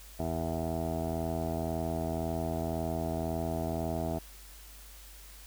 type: tone with low-pass filter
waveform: 15% pulse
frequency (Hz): 81.9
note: E2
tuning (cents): -11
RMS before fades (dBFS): -33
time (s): 0.19-4.19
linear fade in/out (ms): 10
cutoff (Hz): 630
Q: 7.8
effects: added 50 Hz sine -50 dBFS peak until 5.46 s + white hiss -53 dBFS RMS until 5.46 s